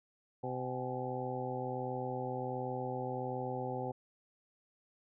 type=harmonic tone with a mistuned harmonic; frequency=127.6 Hz; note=C3; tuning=43 cents flat; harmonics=1 / 2 / 3 / 4 / 5 / 6 / 7; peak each=-42 / -44 / -43 / -41 / -51 / -42 / -45 dBFS; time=0.43-3.92 s; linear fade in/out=10 ms; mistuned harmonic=7; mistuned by=-92 cents; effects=none